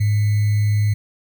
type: tone with sample-and-hold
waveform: sine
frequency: 104.7 Hz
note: G#2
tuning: 15 cents sharp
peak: -14 dBFS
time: 0-0.94 s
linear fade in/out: 10 ms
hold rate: 2100 Hz
effects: none